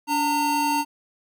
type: tone pair together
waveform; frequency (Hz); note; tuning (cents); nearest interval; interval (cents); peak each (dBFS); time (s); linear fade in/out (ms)
square; 287.8 / 913.7; D4 / A#5; -35 / -35; octave + minor sixth; 2000; -27 / -22; 0.07-0.85; 50
effects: none